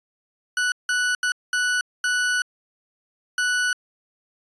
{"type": "tone bursts at uneven times", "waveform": "40% pulse", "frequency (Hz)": 1480, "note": "F#6", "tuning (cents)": 0, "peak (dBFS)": -19, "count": 6, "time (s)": [[0.57, 0.72], [0.89, 1.15], [1.23, 1.32], [1.53, 1.81], [2.04, 2.42], [3.38, 3.73]], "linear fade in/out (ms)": 2, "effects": ["resampled to 22050 Hz"]}